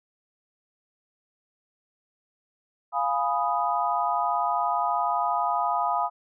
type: chord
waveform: sine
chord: F half-diminished seventh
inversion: none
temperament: equal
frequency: 698.5 / 830.6 / 987.8 / 1244.5 Hz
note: F5 / Ab5 / Cb6 / Eb6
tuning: 0 / 0 / 0 / 0 cents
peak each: -28 dBFS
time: 2.92-6.1 s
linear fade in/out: 50 ms
effects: none